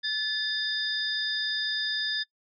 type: tone cluster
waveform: sine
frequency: 1736 / 3614 / 4934 Hz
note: A6 / A7 / D#8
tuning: -24 / +46 / -15 cents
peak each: -31 dBFS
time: 0.03-2.24 s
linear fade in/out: 20 ms
effects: noise-tail reverb RT60 0.1 s tail -21 dB re dry